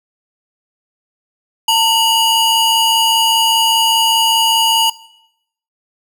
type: ring-modulated tone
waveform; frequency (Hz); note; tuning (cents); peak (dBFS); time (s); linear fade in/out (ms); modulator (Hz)
40% pulse; 1915; A#6; +46; -6; 1.68-4.9; 5; 1010
effects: noise-tail reverb RT60 0.8 s tail -20 dB re dry